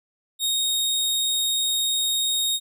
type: tone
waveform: sawtooth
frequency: 3729 Hz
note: A#7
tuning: in tune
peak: -18 dBFS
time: 0.39-2.6 s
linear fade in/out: 50 ms
effects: none